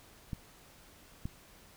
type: clicks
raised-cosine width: 5 ms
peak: -24 dBFS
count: 2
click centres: 0.332 / 1.255 s
effects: pink hiss -58 dBFS RMS until 1.76 s